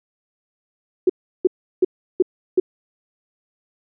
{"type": "tone bursts", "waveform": "sine", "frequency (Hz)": 367.7, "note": "F#4", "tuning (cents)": -11, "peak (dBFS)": -10, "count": 5, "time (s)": [1.07, 2.6], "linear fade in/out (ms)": 5, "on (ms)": 26, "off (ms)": 350, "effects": []}